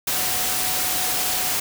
sine tone in noise, 739 Hz, F#5, 2 cents flat, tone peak -34 dBFS, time 0.12-1.55 s, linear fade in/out 5 ms, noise white, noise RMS -23 dBFS, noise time 0.07-1.6 s, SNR -14 dB, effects none

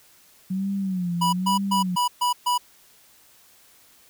sine tone with vibrato, 184.5 Hz, F#3, 5 cents flat, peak -23 dBFS, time 0.5-1.96 s, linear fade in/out 10 ms, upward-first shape sine, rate 1.1 Hz, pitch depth 120 cents each way
square tone bursts, 980 Hz, B5, 14 cents flat, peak -20 dBFS, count 6, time 1.21-2.58 s, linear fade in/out 10 ms, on 120 ms, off 130 ms
effects white hiss -55 dBFS RMS until 4.09 s

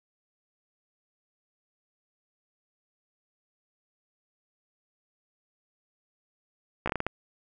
slowing click train, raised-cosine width 0.5 ms, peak -13 dBFS, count 7, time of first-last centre 6.86-7.066 s, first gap 15 ms, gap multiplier 1.33, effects none

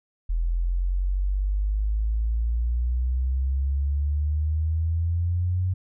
sine exponential sweep, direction up, 41.2 to 93 Hz, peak -21 dBFS, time 0.29-5.74 s, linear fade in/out 10 ms, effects none

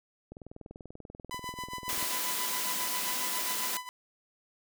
click train, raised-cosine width 2 ms, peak -31 dBFS, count 36, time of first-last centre 0.32-2.027 s, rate 20.5 Hz
sawtooth tone with tremolo, 1000 Hz, B5, 21 cents sharp, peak -31 dBFS, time 1.31-3.89 s, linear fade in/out 0 ms, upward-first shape sine, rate 7.4 Hz, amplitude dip 75%
white high-pass noise, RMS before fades -33 dBFS, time 1.89-3.77 s, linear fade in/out 0 ms, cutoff 170 Hz, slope 96 dB/octave
effects none

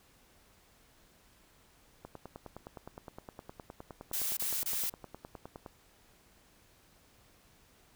click train, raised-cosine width 1 ms, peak -30 dBFS, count 36, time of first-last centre 2.05-5.662 s, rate 9.69 Hz
blue noise bursts, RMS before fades -34 dBFS, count 3, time 4.13-4.898 s, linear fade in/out 5 ms, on 240 ms, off 24 ms
effects pink hiss -64 dBFS RMS until 7.95 s

